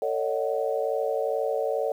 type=chord; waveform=sine; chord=D# half-diminished seventh; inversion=second; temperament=just; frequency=448 / 560 / 622.3 / 746.7 Hz; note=A4 / C#5 / D#5 / F#5; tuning=+31 / +18 / 0 / +16 cents; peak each=-28 / -28 / -31 / -33 dBFS; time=0.02-1.92 s; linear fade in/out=2 ms; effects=9-bit